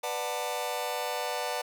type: chord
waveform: sawtooth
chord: B minor seventh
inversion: none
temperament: just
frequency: 493.9 / 592.7 / 740.8 / 889 Hz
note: B4 / D5 / F#5 / A5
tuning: 0 / +16 / +2 / +18 cents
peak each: -32 dBFS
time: 0.03-1.62 s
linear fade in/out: 10 ms
effects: none